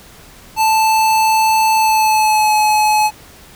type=tone with pitch glide; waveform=square; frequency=879 to 853 Hz; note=A5 to G#5; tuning=-2 to +46 cents; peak=-11 dBFS; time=0.56-3.11 s; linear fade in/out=50 ms; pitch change=-52 cents; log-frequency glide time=1.75-2.54 s; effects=pink hiss -41 dBFS RMS until 3.55 s